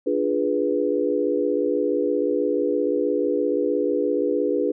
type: chord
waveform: sine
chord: D diminished seventh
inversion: none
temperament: equal with one note detuned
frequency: 293.7 / 349.2 / 415.3 / 492.2 Hz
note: D4 / F4 / Ab4 / Cb5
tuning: 0 / 0 / 0 / -6 cents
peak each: -25 / -27 / -24 / -24 dBFS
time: 0.06-4.72 s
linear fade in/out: 10 ms
effects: none